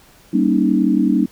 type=chord; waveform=sine; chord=Eb dominant seventh; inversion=first; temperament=just; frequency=194.45 / 233.3 / 280 / 311.1 Hz; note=G3 / Bb3 / Db4 / Eb4; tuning=-14 / +2 / +18 / 0 cents; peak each=-18 dBFS; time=0.33-1.26 s; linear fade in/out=10 ms; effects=pink hiss -49 dBFS RMS until 1.31 s

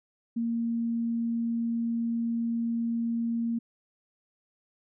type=tone; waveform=sine; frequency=231.9 Hz; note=A#3; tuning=9 cents flat; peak=-26 dBFS; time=0.36-3.59 s; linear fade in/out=10 ms; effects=none

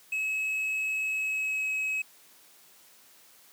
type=tone with pitch glide; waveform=triangle; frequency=2573 to 2557 Hz; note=E7 to D#7; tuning=-43 to +47 cents; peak=-26 dBFS; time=0.12-2.02 s; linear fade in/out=5 ms; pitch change=-10 cents; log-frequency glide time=1.11-1.71 s; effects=white hiss -57 dBFS RMS until 3.52 s + high-pass 150 Hz 12 dB/octave

